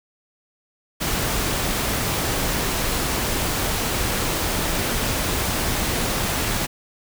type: noise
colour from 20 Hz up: pink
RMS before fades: -23 dBFS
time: 1-6.67 s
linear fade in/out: 20 ms
effects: none